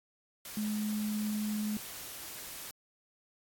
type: tone in noise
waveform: sine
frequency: 211.9 Hz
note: G#3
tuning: 35 cents sharp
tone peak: -31 dBFS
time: 0.57-1.77 s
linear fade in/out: 2 ms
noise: white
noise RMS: -44 dBFS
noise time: 0.45-2.71 s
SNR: +10 dB
effects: AAC 64 kbps